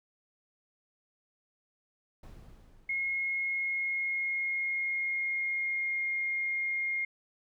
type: noise with exponential decay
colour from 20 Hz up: brown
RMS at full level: -47 dBFS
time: 2.23-4.12 s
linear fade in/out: 5 ms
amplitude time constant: 410 ms
type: tone with pitch glide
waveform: sine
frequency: 2159 to 2132 Hz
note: C#7 to C7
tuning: -46 to +32 cents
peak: -29 dBFS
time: 2.89-7.05 s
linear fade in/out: 5 ms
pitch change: -22 cents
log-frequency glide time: 3.45-6.09 s
effects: none